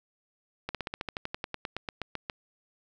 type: slowing click train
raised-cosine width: 0.3 ms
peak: -17 dBFS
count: 18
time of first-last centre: 0.69-2.298 s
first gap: 57 ms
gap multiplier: 1.06
effects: none